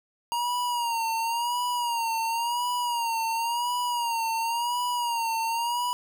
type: tone with vibrato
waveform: square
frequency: 941 Hz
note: A#5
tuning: 16 cents sharp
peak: -26 dBFS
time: 0.32-5.93 s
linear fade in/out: 0 ms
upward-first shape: sine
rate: 0.94 Hz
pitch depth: 70 cents each way
effects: none